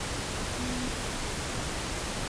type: tone in noise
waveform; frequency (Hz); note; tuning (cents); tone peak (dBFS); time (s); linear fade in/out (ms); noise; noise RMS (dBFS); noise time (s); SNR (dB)
sine; 248.7; B3; +12; -33; 0.58-0.88; 5; pink; -33; 0-2.28; -3
effects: resampled to 22050 Hz